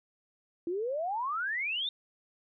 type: exponential sweep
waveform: sine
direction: up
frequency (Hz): 329.6 to 3705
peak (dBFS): -30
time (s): 0.67-1.89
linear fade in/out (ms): 2
effects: none